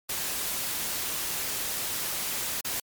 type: noise with dropouts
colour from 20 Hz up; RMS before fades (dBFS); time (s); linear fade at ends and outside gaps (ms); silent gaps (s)
white; -31; 0.09-2.8; 5; 2.61-2.646
effects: MP3 96 kbps